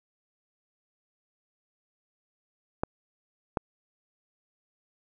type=clicks; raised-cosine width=1 ms; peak=-12 dBFS; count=2; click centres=2.835 / 3.572 s; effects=none